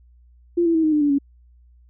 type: tone with pitch steps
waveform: sine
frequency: 345 / 333.2 / 321.9 / 310.9 / 300.3 / 290.1 / 280.2 Hz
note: F4 / E4 / E4 / D#4 / D4 / D4 / C#4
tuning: -21 / +19 / -41 / -1 / +39 / -21 / +19 cents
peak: -15 dBFS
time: 0.57-1.186 s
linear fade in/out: 10 ms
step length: 88 ms
effects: added 60 Hz sine -49 dBFS peak until 1.89 s